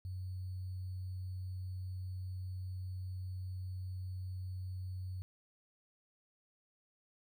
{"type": "tone with sample-and-hold", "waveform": "sine", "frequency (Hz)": 92.5, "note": "F#2", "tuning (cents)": 0, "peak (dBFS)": -39, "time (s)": [0.05, 5.22], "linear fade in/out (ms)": 0, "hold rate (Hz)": 4410, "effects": []}